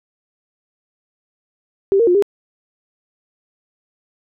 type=tone with pitch steps; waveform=sine; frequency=392.1 / 463.5 / 355.6 / 403.8 Hz; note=G4 / A#4 / F4 / G#4; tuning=0 / -10 / +31 / -49 cents; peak=-10 dBFS; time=1.92-2.224 s; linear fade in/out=0 ms; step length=76 ms; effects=none